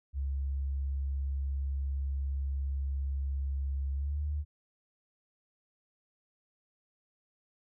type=tone with pitch glide; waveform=sine; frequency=68.6 to 73.95 Hz; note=C#2 to D2; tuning=-17 to +13 cents; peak=-30 dBFS; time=0.13-4.45 s; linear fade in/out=50 ms; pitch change=+130 cents; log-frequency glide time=3.94-4.21 s; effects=none